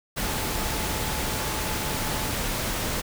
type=tone in noise; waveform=sine; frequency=866 Hz; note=A5; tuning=28 cents flat; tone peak=-38 dBFS; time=0.22-2.33 s; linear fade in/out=20 ms; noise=pink; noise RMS=-28 dBFS; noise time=0.16-3.02 s; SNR=-13 dB; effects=none